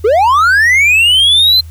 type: linear sweep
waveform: triangle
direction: up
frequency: 385.6 to 4143 Hz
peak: -4 dBFS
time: 0.04-1.61 s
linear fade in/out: 10 ms
effects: added 81 Hz sine -27 dBFS peak until 1.7 s + white hiss -47 dBFS RMS until 1.7 s